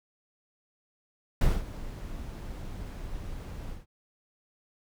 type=noise with ADSR envelope; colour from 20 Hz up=brown; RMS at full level=-22 dBFS; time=1.41-3.86 s; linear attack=4 ms; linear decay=210 ms; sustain=-16 dB; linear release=160 ms; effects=none